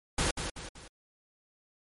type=noise with echo; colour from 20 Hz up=pink; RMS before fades=-28 dBFS; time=0.18-0.31 s; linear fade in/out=5 ms; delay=190 ms; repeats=3; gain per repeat=-7 dB; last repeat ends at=0.88 s; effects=MP3 48 kbps